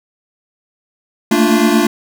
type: chord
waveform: square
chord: Bb major seventh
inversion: third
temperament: equal with one note detuned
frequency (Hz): 220 / 228.8 / 293.7 / 349.2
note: A3 / Bb3 / D4 / F4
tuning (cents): 0 / -32 / 0 / 0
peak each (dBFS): -16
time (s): 1.31-1.87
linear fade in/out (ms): 5
effects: none